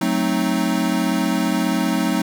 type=chord; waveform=square; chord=F# diminished seventh; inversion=none; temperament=equal; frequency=185 / 220 / 261.6 / 311.1 Hz; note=F#3 / A3 / C4 / Eb4; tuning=0 / 0 / 0 / 0 cents; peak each=-24 dBFS; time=0.01-2.22 s; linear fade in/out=5 ms; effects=none